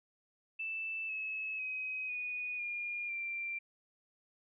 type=tone with pitch steps; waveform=sine; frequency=2645 / 2586 / 2528 / 2472 / 2417 / 2363 Hz; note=E7 / E7 / D#7 / D#7 / D7 / D7; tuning=+5 / -34 / +27 / -12 / +49 / +10 cents; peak=-36 dBFS; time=0.59-3.59 s; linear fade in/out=10 ms; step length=500 ms; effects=none